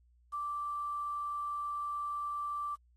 sine tone with quantisation, 1171 Hz, D6, 5 cents flat, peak -34 dBFS, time 0.32-2.76 s, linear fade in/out 20 ms, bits 10, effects added 60 Hz sine -63 dBFS peak until 2.96 s + AAC 32 kbps

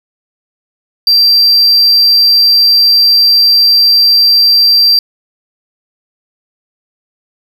triangle tone, 4708 Hz, D8, 3 cents sharp, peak -3 dBFS, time 1.07-4.99 s, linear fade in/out 2 ms, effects none

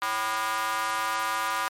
square tone with high-pass filter, 110 Hz, A2, in tune, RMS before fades -28 dBFS, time 0.02-1.68 s, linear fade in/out 0 ms, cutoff 1100 Hz, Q 3.3, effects MP3 64 kbps

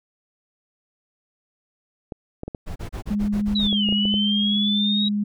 clicks, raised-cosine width 2 ms, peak -17 dBFS, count 9, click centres 2.122 / 2.434 / 2.48 / 2.548 / 3.728 / 3.889 / 3.925 / 4.054 / 4.141 s
brown noise bursts, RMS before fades -30 dBFS, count 8, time 2.66-3.684 s, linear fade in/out 20 ms, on 100 ms, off 32 ms
sine tone, 206.5 Hz, G#3, 10 cents flat, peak -20 dBFS, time 3.1-5.24 s, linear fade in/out 10 ms
sine exponential two-way sweep, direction down then up, 4000 to 2845 to 3840 Hz, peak -21 dBFS, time 3.55-5.09 s, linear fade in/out 10 ms, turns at 3.87 s
effects none

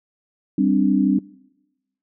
sine chord, G suspended fourth, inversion none, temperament just, 196 / 261.3 / 294 Hz, G3 / C4 / D4, 0 / -2 / +2 cents, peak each -19 dBFS, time 0.58-1.19 s, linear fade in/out 5 ms, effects noise-tail reverb RT60 1.0 s tail -23 dB re dry

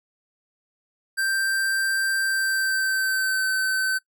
square tone with pitch glide, 1571 to 1533.3 Hz, G6 to G6, +3 to -39 cents, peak -22 dBFS, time 1.17-3.99 s, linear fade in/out 20 ms, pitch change -42 cents, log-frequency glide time 2.2-3.47 s, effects noise-tail reverb RT60 0.1 s tail -21 dB re dry

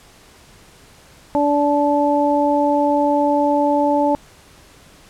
harmonic tone, 290 Hz, D4, 22 cents flat, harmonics 1 / 2 / 3, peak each -18 / -18 / -18 dBFS, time 1.35-4.15 s, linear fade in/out 0 ms, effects pink hiss -47 dBFS RMS until 5.09 s + low-pass 11000 Hz 12 dB/octave

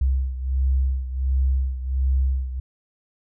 sine beating tone pair, 65.41 / 66.81 Hz, C2 / C2, 0 / +37 cents, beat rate 1.4 Hz, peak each -20 / -25 dBFS, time 0.01-2.6 s, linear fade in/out 5 ms, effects none

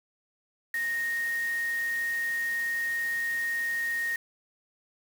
sine tone in noise, 1859 Hz, A#6, 5 cents flat, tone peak -27 dBFS, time 0.74-4.16 s, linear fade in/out 2 ms, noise white, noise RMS -44 dBFS, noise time 0.74-4.16 s, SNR +14 dB, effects none

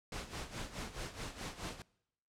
pink noise with tremolo, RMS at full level -41 dBFS, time 0.12-1.82 s, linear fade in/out 2 ms, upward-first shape sine, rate 4.7 Hz, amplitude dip 75%, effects noise-tail reverb RT60 0.8 s tail -24 dB re dry + low-pass 8000 Hz 12 dB/octave

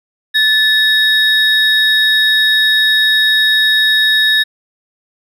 triangle tone pair together, 1744 / 3760 Hz, A6 / A#7, -16 / +14 cents, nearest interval octave + minor second, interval 1330 cents, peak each -10 dBFS, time 0.34-4.44 s, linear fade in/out 20 ms, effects none

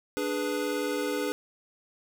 square chord, G# diminished, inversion second, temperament equal, 293.7 / 415.3 / 493.9 Hz, D4 / G#4 / B4, 0 / 0 / 0 cents, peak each -33 dBFS, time 0.17-1.32 s, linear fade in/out 0 ms, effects none

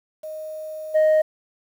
sine tone with level steps, 622.3 Hz, D#5, in tune, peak -30 / -11 dBFS, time 0.23-1.22 s, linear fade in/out 10 ms, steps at 0.94 s, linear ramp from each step 20 ms, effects tanh soft clip ceiling -13 dBFS + 8-bit

